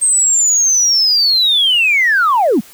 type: linear sweep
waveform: sine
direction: down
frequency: 8430 to 170.8 Hz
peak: -8 dBFS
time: 0.01-2.61 s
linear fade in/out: 20 ms
effects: tanh soft clip ceiling -5 dBFS + white hiss -41 dBFS RMS until 2.73 s